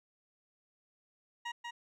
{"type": "tone with echo", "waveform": "20% pulse", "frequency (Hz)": 949, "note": "A#5", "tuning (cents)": 31, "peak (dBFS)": -32, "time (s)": [1.45, 1.52], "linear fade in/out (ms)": 10, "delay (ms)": 190, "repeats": 1, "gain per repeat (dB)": -3, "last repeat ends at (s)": 1.71, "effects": ["low-pass 5000 Hz 12 dB/octave"]}